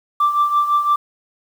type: tone with tremolo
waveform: sine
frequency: 1174.7 Hz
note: D6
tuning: in tune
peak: -9 dBFS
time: 0.2-0.96 s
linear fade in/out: 5 ms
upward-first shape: triangle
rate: 5.9 Hz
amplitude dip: 75%
effects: tanh soft clip ceiling -9 dBFS + 7-bit